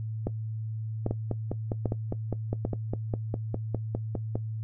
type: two click trains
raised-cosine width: 2 ms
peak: -16 / -14 dBFS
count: 17 / 4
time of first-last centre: 1.11-4.355 / 0.27-2.651 s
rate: 4.93 / 1.26 Hz
effects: noise-tail reverb RT60 0.1 s tail -17 dB re dry + added 110 Hz sine -31 dBFS peak until 4.63 s